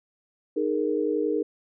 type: chord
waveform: sine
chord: D# suspended fourth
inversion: none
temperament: equal with one note detuned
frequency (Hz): 308.3 / 415.3 / 466.2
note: D#4 / G#4 / A#4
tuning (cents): -16 / 0 / 0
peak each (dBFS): -27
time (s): 0.56-1.43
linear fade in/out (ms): 10
effects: none